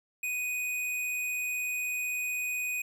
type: tone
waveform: square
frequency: 2489 Hz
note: D#7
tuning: in tune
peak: -31 dBFS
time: 0.23-2.82 s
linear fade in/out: 5 ms
effects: 12-bit